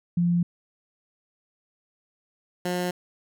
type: tone pair in turn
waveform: sine / 15% pulse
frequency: 173.4 / 178.89 Hz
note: F3 / F3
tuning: -12 / +42 cents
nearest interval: minor second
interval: 54 cents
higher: second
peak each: -19 dBFS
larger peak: neither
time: 0.17-0.43 / 2.65-2.91 s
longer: neither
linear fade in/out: 5 ms
effects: none